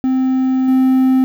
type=tone with level steps; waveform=triangle; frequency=260.5 Hz; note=C4; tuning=7 cents flat; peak=-10 / -7 dBFS; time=0.04-1.24 s; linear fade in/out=0 ms; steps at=0.68 s; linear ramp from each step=5 ms; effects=7-bit